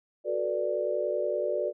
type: chord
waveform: sine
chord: B minor seventh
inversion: second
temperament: equal with one note detuned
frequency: 370 / 440 / 490.8 / 587.3 Hz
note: F#4 / A4 / B4 / D5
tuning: 0 / 0 / -11 / 0 cents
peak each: -33 / -34 / -33 / -29 dBFS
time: 0.24-1.73 s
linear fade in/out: 50 ms
effects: none